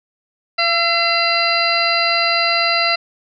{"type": "harmonic tone with a mistuned harmonic", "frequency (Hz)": 681, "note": "F5", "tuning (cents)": -44, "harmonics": [1, 2, 3, 4, 6, 7], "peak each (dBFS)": [-21, -21, -21, -21, -21, -21], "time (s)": [0.58, 2.96], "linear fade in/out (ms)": 10, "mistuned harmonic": 2, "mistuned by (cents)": -17, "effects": []}